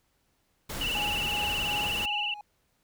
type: noise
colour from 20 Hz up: pink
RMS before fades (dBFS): -36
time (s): 0.69-2.06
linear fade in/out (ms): 10
type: tone with vibrato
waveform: sine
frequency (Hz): 2816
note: F7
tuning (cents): +14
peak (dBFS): -28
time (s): 0.81-2.34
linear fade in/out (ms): 2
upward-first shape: sine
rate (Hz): 19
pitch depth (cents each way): 97
type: tone with tremolo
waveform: triangle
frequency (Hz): 832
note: G#5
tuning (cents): +3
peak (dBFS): -30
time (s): 0.95-2.41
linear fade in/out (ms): 2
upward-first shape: sine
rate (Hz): 2.7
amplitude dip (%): 70
effects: pink hiss -72 dBFS RMS until 2.83 s